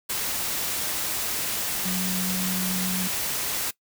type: tone in noise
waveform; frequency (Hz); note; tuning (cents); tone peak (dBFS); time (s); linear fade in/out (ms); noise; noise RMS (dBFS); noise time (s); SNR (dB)
sine; 185; F#3; 0; -27; 1.85-3.08; 10; white; -28; 0.09-3.71; -2
effects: noise-tail reverb RT60 0.1 s tail -20 dB re dry